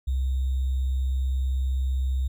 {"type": "tone with sample-and-hold", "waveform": "sine", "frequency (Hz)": 65.4, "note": "C2", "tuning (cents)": 0, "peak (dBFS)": -22, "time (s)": [0.07, 2.28], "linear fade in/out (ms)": 10, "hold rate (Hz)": 3675, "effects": []}